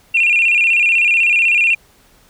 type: tone with vibrato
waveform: sine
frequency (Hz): 2563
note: E7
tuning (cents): -49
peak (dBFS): -9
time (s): 0.14-1.75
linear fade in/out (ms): 10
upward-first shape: square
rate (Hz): 16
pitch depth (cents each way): 98
effects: tanh soft clip ceiling -5 dBFS + pink hiss -51 dBFS RMS until 2.29 s